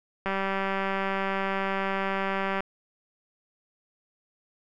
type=click train; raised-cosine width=0.5 ms; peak=-14 dBFS; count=456; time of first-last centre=0.26-2.605 s; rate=194 Hz; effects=none